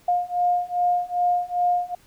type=beating tone pair; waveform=sine; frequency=709 / 711.5 Hz; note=F5 / F5; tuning=+26 / +32 cents; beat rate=2.5 Hz; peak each=-23 / -22 dBFS; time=0.08-1.95 s; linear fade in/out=5 ms; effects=pink hiss -56 dBFS RMS until 2.06 s